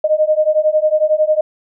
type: beating tone pair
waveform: sine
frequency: 611 / 622 Hz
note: D#5 / D#5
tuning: -32 / -1 cents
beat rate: 11 Hz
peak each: -14 dBFS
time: 0.04-1.41 s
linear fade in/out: 5 ms
effects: none